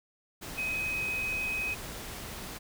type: tone in noise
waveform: sine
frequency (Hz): 2523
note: D#7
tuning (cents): +23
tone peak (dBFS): -30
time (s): 0.57-1.75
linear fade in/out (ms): 20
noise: pink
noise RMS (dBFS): -41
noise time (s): 0.41-2.59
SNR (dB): +8
effects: none